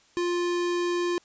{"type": "tone", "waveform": "square", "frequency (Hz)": 350.3, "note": "F4", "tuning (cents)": 5, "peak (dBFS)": -25, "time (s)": [0.17, 1.18], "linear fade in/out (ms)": 0, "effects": ["white hiss -60 dBFS RMS until 1.24 s", "resampled to 16000 Hz"]}